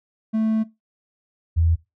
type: tone pair in turn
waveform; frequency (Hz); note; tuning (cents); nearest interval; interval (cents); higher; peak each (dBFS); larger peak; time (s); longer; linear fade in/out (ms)
triangle / sine; 220 / 82.76; A3 / E2; 0 / +7; octave + perfect fourth; 1693; first; -16 / -15; second; 0.33-0.64 / 1.56-1.76; first; 20
effects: noise-tail reverb RT60 0.2 s tail -18 dB re dry